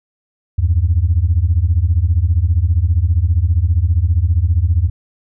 sine beating tone pair, 77.5 / 92.5 Hz, D#2 / F#2, -6 / 0 cents, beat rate 15 Hz, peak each -13 dBFS, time 0.58-4.9 s, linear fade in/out 10 ms, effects tanh soft clip ceiling -4 dBFS

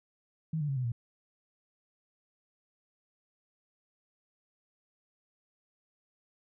sine tone with pitch steps, 159.2 / 147.68 / 137 / 127.09 / 117.9 Hz, D#3 / D3 / C#3 / C3 / A#2, +40 / +10 / -20 / -50 / +20 cents, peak -29 dBFS, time 0.53-0.92 s, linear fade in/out 5 ms, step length 78 ms, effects none

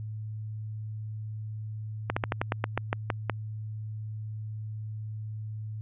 slowing click train, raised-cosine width 0.5 ms, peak -11 dBFS, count 11, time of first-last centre 2.1-3.297 s, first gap 65 ms, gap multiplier 1.13, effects added 108 Hz sine -34 dBFS peak until 5.81 s + resampled to 8000 Hz

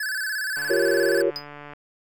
square tone with vibrato, 1619 Hz, G#6, 45 cents flat, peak -26 dBFS, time 0-1.22 s, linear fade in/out 5 ms, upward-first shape square, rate 17 Hz, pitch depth 90 cents each way
click train, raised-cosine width 0.5 ms, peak -25 dBFS, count 171, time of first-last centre 0.57-1.734 s, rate 146 Hz
sine chord, G half-diminished seventh, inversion third, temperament equal, 349.2 / 392 / 466.2 / 554.4 Hz, F4 / G4 / Bb4 / Db5, 0 / 0 / 0 / 0 cents, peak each -24 dBFS, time 0.69-1.31 s, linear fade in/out 20 ms
triangle tone with exponential decay, 4978 Hz, D#8, in tune, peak -23 dBFS, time 1.36-1.47 s, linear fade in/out 0 ms, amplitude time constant 22 ms
effects none

